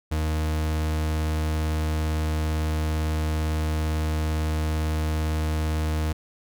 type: tone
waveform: 40% pulse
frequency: 77.78 Hz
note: D#2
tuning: in tune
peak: -22 dBFS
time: 0.11-6.13 s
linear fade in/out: 10 ms
effects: none